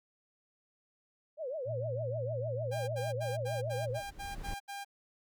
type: tone with vibrato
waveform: sine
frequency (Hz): 565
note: C#5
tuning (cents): +33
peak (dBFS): -35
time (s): 1.37-4.03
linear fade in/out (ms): 50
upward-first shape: triangle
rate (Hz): 6.6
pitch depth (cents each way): 280
type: tone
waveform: sine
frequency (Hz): 116.54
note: A#2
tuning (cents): 0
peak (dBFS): -36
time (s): 1.65-4.01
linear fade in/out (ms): 50
type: tone bursts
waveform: sawtooth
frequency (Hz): 801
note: G5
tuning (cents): +37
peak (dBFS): -36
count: 9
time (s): 2.71-4.848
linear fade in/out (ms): 20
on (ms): 170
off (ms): 76
type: noise with exponential growth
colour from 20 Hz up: brown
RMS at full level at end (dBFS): -38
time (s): 3.2-4.54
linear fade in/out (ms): 2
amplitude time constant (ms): 290
effects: none